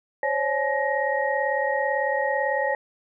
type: tone cluster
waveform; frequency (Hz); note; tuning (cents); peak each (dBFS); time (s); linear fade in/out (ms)
sine; 530 / 568 / 854 / 1879; C5 / C#5 / G#5 / A#6; +22 / +42 / +48 / +13; -27; 0.23-2.75; 2
effects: none